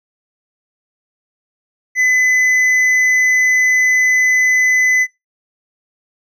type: tone with hard clipping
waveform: sine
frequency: 2013 Hz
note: B6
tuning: 33 cents sharp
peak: -12 dBFS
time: 1.95-5.07 s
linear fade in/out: 50 ms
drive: 5 dB
effects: noise-tail reverb RT60 0.2 s tail -20 dB re dry